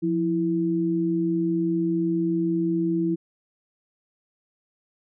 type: tone pair together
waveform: sine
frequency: 174.61 / 329.6 Hz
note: F3 / E4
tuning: 0 / 0 cents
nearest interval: major seventh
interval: 1100 cents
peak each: -26 / -22 dBFS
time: 0.02-3.16 s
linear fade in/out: 20 ms
effects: none